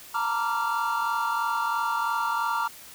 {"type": "tone cluster", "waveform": "triangle", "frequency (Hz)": [906, 949, 1166, 1386], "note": ["A#5", "A#5", "D6", "F6"], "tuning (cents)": [-50, 31, -13, -14], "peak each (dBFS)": -28, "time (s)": [0.14, 2.68], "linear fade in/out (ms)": 10, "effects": ["white hiss -46 dBFS RMS until 2.94 s"]}